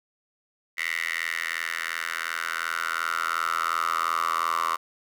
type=tone with high-pass filter sweep; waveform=10% pulse; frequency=82.8 Hz; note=E2; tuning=8 cents sharp; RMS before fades=-28 dBFS; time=0.77-4.77 s; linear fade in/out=20 ms; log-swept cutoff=2000 to 1100 Hz; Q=6.6; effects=none